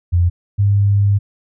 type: tone pair in turn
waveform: sine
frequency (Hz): 87.31 / 100.86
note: F2 / G2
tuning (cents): 0 / +50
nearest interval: major second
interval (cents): 250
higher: second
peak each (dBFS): -10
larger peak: neither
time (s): 0.12-0.3 / 0.58-1.19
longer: second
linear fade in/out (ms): 20
effects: none